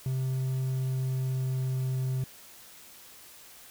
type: tone with pitch glide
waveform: triangle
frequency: 130.81 to 129.98 Hz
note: C3 to C3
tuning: 0 to -11 cents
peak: -25 dBFS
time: 0.06-2.24 s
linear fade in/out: 2 ms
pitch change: -11 cents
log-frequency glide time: 0.49-1.88 s
effects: white hiss -51 dBFS RMS until 3.7 s